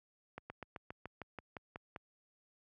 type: slowing click train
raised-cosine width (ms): 0.5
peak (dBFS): -29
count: 11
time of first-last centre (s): 0.38-1.962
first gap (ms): 120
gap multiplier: 1.06
effects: high-pass 60 Hz 12 dB/octave